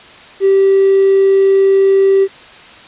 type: tone with hard clipping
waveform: triangle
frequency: 389.3 Hz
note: G4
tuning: 12 cents flat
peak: -7 dBFS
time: 0.4-2.28 s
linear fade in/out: 50 ms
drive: 4 dB
effects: white hiss -37 dBFS RMS until 2.87 s + resampled to 8000 Hz